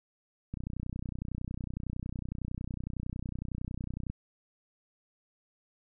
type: click train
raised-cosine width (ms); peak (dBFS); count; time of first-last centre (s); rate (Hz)
5; -24; 111; 0.54-4.1; 30.9
effects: none